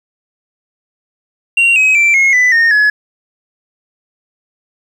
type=tone with pitch steps; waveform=sine; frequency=2755 / 2541 / 2344 / 2162 / 1993.6 / 1838.7 / 1695.9 Hz; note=F7 / D#7 / D7 / C#7 / B6 / A#6 / G#6; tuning=-24 / +36 / -4 / -44 / +16 / -24 / +36 cents; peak=-4 dBFS; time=1.57-2.9 s; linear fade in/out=5 ms; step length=190 ms; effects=tanh soft clip ceiling -6 dBFS + 7-bit